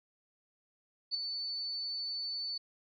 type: tone with ADSR envelope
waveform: sine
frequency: 4494 Hz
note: C#8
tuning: 23 cents sharp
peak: -28 dBFS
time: 1.11-2.58 s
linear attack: 35 ms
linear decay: 8 ms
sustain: -7 dB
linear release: 7 ms
effects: none